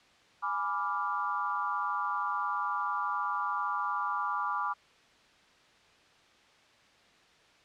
sine chord, G# diminished seventh, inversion none, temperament equal, 830.6 / 987.8 / 1174.7 / 1396.9 Hz, G#5 / B5 / D6 / F6, 0 / 0 / 0 / 0 cents, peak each -38 / -35 / -32 / -38 dBFS, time 0.42-4.74 s, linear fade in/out 20 ms, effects white hiss -61 dBFS RMS until 7.64 s + low-pass 4000 Hz 12 dB/octave

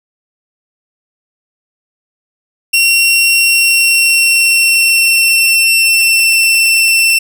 sawtooth tone with pitch glide, 2736 to 2691 Hz, F7 to E7, -36 to +35 cents, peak -4 dBFS, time 2.73-7.19 s, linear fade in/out 10 ms, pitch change -29 cents, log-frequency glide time 3.39-6.34 s, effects none

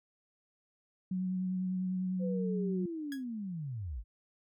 sine tone with vibrato, 185 Hz, F#3, in tune, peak -31 dBFS, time 1.11-2.86 s, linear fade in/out 5 ms, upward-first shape sine, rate 10 Hz, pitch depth 16 cents each way
sine linear sweep, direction down, 520 to 43.65 Hz, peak -36 dBFS, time 2.19-4.04 s, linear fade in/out 50 ms
sawtooth tone with exponential decay, 1661.2 Hz, G#6, in tune, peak -36 dBFS, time 3.12-3.24 s, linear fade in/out 1 ms, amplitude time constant 26 ms
effects none

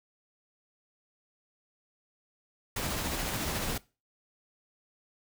pink noise with tremolo, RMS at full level -32 dBFS, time 2.76-3.78 s, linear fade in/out 5 ms, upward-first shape sine, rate 14 Hz, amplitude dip 25%, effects noise-tail reverb RT60 0.3 s tail -21 dB re dry

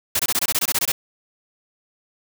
white noise bursts, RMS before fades -20 dBFS, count 12, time 0.15-0.92 s, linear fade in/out 5 ms, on 44 ms, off 22 ms, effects none

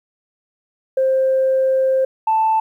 sine tone pair in turn, 527 / 882.3 Hz, C5 / A5, +12 / +5 cents, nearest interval major sixth, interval 893 cents, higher second, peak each -12 dBFS, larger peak neither, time 0.97-2.05 / 2.27-2.6 s, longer first, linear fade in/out 5 ms, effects tanh soft clip ceiling -9 dBFS + 9-bit

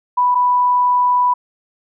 sine tone pair in turn, 987.8 / 987.8 Hz, B5 / B5, 0 / 0 cents, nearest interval unison, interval 0 cents, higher neither, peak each -11 dBFS, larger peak neither, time 0.17-0.35 / 0.35-1.34 s, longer second, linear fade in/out 10 ms, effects none

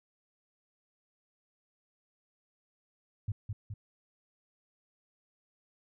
sine tone with echo, 103.8 Hz, G#2, in tune, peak -29 dBFS, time 3.28-3.32 s, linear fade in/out 5 ms, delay 210 ms, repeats 2, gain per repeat -4 dB, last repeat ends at 3.74 s, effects none

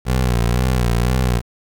20% pulse tone with vibrato, 61 Hz, B1, 21 cents flat, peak -10 dBFS, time 0.05-1.42 s, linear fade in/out 50 ms, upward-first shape sine, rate 2 Hz, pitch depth 88 cents each way, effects 7-bit

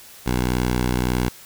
10% pulse tone with vibrato, 61.74 Hz, B1, in tune, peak -11 dBFS, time 0.26-1.29 s, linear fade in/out 5 ms, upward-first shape sine, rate 17 Hz, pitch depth 12 cents each way, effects white hiss -44 dBFS RMS until 1.45 s

